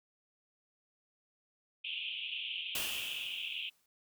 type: band-pass noise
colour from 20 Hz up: pink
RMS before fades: -40 dBFS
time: 1.84-3.7 s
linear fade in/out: 10 ms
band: 2500 to 3400 Hz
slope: 96 dB/octave
type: noise with exponential decay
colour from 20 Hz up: white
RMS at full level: -36 dBFS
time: 2.75-3.86 s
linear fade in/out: 2 ms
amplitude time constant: 240 ms
effects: none